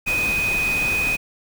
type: tone in noise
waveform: sine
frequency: 2499 Hz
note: D#7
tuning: 7 cents sharp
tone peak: -19 dBFS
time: 0.06-1.17 s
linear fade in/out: 20 ms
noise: pink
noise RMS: -29 dBFS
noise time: 0.06-1.17 s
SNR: +7 dB
effects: none